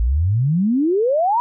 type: exponential sweep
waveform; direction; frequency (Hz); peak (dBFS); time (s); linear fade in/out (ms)
sine; up; 53 to 987.8; -14; 0-1.4; 0
effects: none